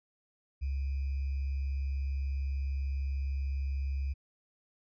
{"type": "tone with sample-and-hold", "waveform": "sine", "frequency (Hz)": 68.3, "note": "C#2", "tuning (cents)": -25, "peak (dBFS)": -30, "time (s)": [0.61, 4.14], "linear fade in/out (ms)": 20, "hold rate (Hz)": 2450, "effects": ["resampled to 11025 Hz"]}